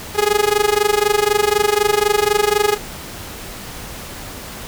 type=tone with amplitude modulation; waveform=sawtooth; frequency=416.3 Hz; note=G#4; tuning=4 cents sharp; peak=-6 dBFS; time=0.14-2.78 s; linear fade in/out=50 ms; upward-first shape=sine; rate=24 Hz; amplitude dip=90%; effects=pink hiss -32 dBFS RMS until 4.67 s